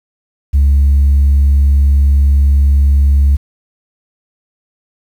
sine tone, 70 Hz, C#2, 18 cents sharp, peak -4 dBFS, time 0.53-3.37 s, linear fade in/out 20 ms, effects tanh soft clip ceiling -4 dBFS + 7-bit

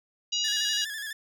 harmonic tone, 960 Hz, B5, 49 cents flat, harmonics 3 / 4 / 5 / 6 / 7, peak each -29 / -31 / -33 / -35 / -36 dBFS, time 0.32-0.85 s, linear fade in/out 10 ms
sawtooth tone with vibrato, 1713 Hz, A6, 47 cents flat, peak -30 dBFS, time 0.44-1.13 s, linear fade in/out 5 ms, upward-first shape square, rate 12 Hz, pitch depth 51 cents each way
effects none

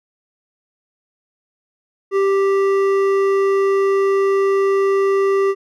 sine tone with hard clipping, 392 Hz, G4, in tune, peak -15 dBFS, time 2.11-5.55 s, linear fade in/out 50 ms, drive 10 dB, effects none

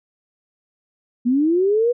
sine linear sweep, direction up, 233.1 to 493.9 Hz, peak -14 dBFS, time 1.25-1.93 s, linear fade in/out 20 ms, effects none

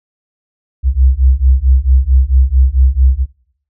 sine beating tone pair, 63.1 / 67.6 Hz, B1 / C#2, +38 / -43 cents, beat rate 4.5 Hz, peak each -10 dBFS, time 0.83-3.26 s, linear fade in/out 50 ms, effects noise-tail reverb RT60 0.6 s tail -20 dB re dry

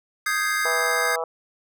square chord, Ab major seventh, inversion second, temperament equal, 1244.5 / 1568 / 1661.2 / 2093 Hz, Eb6 / G6 / Ab6 / C7, 0 / 0 / 0 / 0 cents, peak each -28 dBFS, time 0.26-1.16 s, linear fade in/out 5 ms
harmonic tone, 163.7 Hz, E3, 12 cents flat, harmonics 3 / 4 / 5 / 6 / 7 / 8, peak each -28 / -30 / -32 / -34 / -35 / -36 dBFS, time 0.65-1.24 s, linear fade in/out 2 ms
effects none

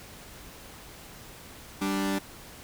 sawtooth tone pair together, 195.7 / 293.8 Hz, G3 / D4, -3 / +1 cents, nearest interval perfect fifth, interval 704 cents, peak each -25 dBFS, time 1.81-2.19 s, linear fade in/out 10 ms, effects pink hiss -47 dBFS RMS until 2.63 s

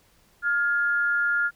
sine tone pair together, 1410 / 1682.1 Hz, F6 / G#6, +16 / +22 cents, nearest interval minor third, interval 306 cents, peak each -21 / -29 dBFS, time 0.42-1.51 s, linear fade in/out 50 ms, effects pink hiss -61 dBFS RMS until 1.55 s

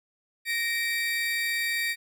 35% pulse tone pair together, 1864.7 / 2321 Hz, A#6 / D7, 0 / -21 cents, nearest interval major third, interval 379 cents, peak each -27 dBFS, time 0.45-1.96 s, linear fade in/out 50 ms, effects none

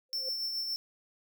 sine tone with exponential growth, 517 Hz, C5, 21 cents flat, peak -38 dBFS, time 0.09-0.29 s, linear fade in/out 2 ms, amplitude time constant 43 ms
square tone with tremolo, 5380 Hz, E8, 34 cents sharp, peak -31 dBFS, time 0.13-0.76 s, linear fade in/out 0 ms, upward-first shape triangle, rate 7.1 Hz, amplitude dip 40%
effects none

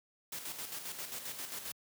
white noise with tremolo, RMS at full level -41 dBFS, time 0.32-1.72 s, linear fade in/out 5 ms, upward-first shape square, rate 7.5 Hz, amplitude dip 50%, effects high-pass 100 Hz 12 dB/octave

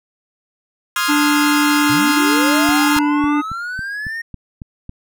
sawtooth chord, F minor seventh, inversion second, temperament equal, 1046.5 / 1244.5 / 1396.9 / 1661.2 Hz, C6 / Eb6 / F6 / Ab6, 0 / 0 / 0 / 0 cents, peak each -19 / -19 / -17 / -19 dBFS, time 0.96-2.99 s, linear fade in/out 2 ms
harmonic tone, 293.7 Hz, D4, in tune, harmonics 1 / 3 / 5 / 7 / 9, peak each -14 / -24 / -28 / -31 / -33 dBFS, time 1.08-3.42 s, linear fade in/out 20 ms
triangle linear sweep, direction up, 104.6 to 1864.7 Hz, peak -21 dBFS, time 1.89-4.22 s, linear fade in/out 10 ms
click train, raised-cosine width 5 ms, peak -18 dBFS, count 9, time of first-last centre 2.69-4.894 s, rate 3.63 Hz
effects none

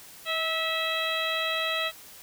harmonic tone with a mistuned harmonic, 651 Hz, E5, 22 cents flat, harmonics 1 / 2 / 3 / 4 / 5 / 6, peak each -33 / -33 / -33 / -33 / -33 / -33 dBFS, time 0.25-1.92 s, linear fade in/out 50 ms, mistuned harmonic 1, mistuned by -26 cents, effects white hiss -48 dBFS RMS until 2.22 s

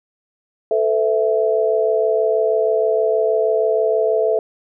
sine chord, A suspended second, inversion none, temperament equal with one note detuned, 440 / 506.3 / 659.3 Hz, A4 / B4 / E5, 0 / +43 / 0 cents, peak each -17 / -22 / -18 dBFS, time 0.71-4.39 s, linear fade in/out 2 ms, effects none

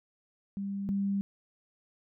sine tone pair in turn, 198.3 / 198.3 Hz, G3 / G3, +20 / +20 cents, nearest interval unison, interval 0 cents, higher neither, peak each -32 / -27 dBFS, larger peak second, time 0.57-0.89 / 0.89-1.21 s, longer neither, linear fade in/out 0 ms, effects none

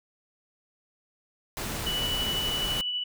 pink noise, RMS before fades -33 dBFS, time 1.57-2.81 s, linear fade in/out 0 ms
sine tone with tremolo, 2960 Hz, F#7, in tune, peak -26 dBFS, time 1.86-3.04 s, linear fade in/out 10 ms, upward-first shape triangle, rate 12 Hz, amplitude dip 35%
effects none

